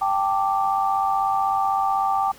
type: chord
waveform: sine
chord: G suspended second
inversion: none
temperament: equal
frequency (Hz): 784 / 880 / 1174.7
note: G5 / A5 / D6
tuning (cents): 0 / 0 / 0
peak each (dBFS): -21 / -26 / -24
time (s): 0.01-2.32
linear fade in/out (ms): 10
effects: pink hiss -47 dBFS RMS until 2.38 s